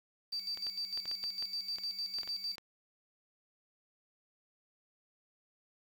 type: tone with tremolo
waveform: sine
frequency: 4652 Hz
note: D8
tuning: 17 cents flat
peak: -34 dBFS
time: 0.32-2.56 s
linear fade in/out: 10 ms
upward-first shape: square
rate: 6.6 Hz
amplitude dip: 65%
type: clicks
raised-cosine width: 0.2 ms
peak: -29 dBFS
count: 12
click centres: 0.574 / 0.668 / 0.975 / 1.056 / 1.114 / 1.239 / 1.425 / 1.785 / 2.186 / 2.233 / 2.276 / 2.582 s
effects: 9-bit